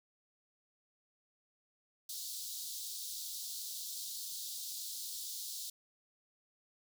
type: high-pass noise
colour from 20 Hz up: pink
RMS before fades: -43 dBFS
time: 2.09-5.7 s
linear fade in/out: 5 ms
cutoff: 3700 Hz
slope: 48 dB/octave
effects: none